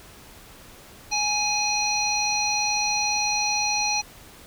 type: harmonic tone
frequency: 833 Hz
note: G#5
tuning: 5 cents sharp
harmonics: 1 / 3 / 5 / 7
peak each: -27 / -27 / -27 / -27 dBFS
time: 1.11-4.02 s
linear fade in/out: 20 ms
effects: pink hiss -47 dBFS RMS until 4.46 s